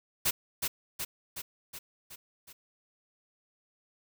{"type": "noise with echo", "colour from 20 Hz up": "white", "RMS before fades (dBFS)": -27, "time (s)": [0.25, 0.31], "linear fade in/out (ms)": 10, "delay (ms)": 370, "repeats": 6, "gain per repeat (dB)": -4, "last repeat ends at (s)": 2.53, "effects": []}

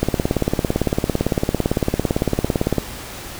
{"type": "click train", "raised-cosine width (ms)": 2, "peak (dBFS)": -3, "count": 50, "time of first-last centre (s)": [0.03, 2.783], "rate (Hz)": 17.8, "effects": ["pink hiss -33 dBFS RMS until 3.39 s"]}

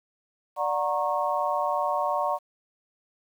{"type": "tone cluster", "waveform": "sine", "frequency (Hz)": [589, 732, 931, 1093], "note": ["D5", "F#5", "A#5", "C#6"], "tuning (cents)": [5, -19, -2, -25], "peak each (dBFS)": -29, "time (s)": [0.56, 2.39], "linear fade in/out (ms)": 50, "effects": ["9-bit"]}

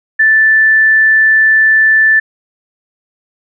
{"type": "tone", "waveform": "sine", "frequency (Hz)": 1760, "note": "A6", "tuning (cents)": 0, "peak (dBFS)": -5, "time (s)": [0.19, 2.2], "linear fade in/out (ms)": 10, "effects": []}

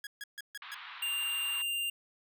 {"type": "tone bursts", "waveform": "sawtooth", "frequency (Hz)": 1661.2, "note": "G#6", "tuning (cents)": 0, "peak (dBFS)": -36, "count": 5, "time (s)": [0.04, 0.745], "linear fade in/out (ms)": 2, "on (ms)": 29, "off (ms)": 140}
{"type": "band-pass noise", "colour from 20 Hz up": "pink", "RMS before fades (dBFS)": -47, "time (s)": [0.62, 1.62], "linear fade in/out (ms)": 2, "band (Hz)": [940, 3800], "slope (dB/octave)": 48}
{"type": "tone", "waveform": "square", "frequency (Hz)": 2792, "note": "F7", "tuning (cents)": -1, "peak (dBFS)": -32, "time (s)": [1.02, 1.9], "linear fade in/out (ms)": 5}
{"effects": []}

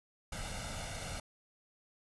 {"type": "noise with comb filter", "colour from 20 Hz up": "pink", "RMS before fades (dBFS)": -41, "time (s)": [0.32, 1.2], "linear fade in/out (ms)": 5, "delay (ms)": 1.4, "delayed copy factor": 0.7, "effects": ["resampled to 24000 Hz"]}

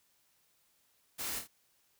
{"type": "noise with echo", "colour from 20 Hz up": "white", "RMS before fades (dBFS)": -39, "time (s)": [1.18, 1.4], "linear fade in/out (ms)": 20, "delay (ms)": 26, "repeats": 3, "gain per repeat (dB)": -5, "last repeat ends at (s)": 1.478, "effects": ["white hiss -72 dBFS RMS until 1.99 s"]}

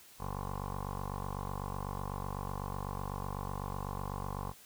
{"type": "tone with low-pass filter", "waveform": "15% pulse", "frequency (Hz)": 48, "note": "G1", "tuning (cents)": -36, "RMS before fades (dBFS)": -39, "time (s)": [0.18, 4.54], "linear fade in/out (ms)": 50, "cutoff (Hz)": 1000, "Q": 9.6, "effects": ["white hiss -57 dBFS RMS until 4.65 s"]}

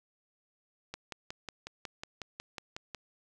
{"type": "click train", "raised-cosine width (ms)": 0.2, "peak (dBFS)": -22, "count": 12, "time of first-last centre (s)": [0.94, 2.947], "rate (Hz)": 5.48, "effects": []}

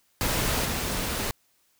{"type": "noise with level steps", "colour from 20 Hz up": "pink", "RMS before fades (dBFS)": [-26, -29], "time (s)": [0.21, 1.31], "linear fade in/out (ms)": 0, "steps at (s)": 0.65, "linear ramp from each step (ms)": 5, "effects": ["white hiss -67 dBFS RMS until 1.79 s"]}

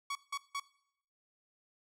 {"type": "tone bursts", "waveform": "sawtooth", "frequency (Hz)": 1122, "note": "C#6", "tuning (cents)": 21, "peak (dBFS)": -31, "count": 3, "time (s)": [0.1, 0.599], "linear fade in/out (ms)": 5, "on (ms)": 53, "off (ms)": 170, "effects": ["noise-tail reverb RT60 0.7 s tail -19 dB re dry", "low-pass 10000 Hz 12 dB/octave"]}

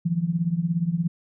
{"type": "tone with tremolo", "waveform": "sine", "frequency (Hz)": 169.3, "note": "E3", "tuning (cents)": 46, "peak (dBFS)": -17, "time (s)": [0.05, 1.08], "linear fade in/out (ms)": 10, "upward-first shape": "triangle", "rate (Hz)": 17, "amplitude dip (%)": 90, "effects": []}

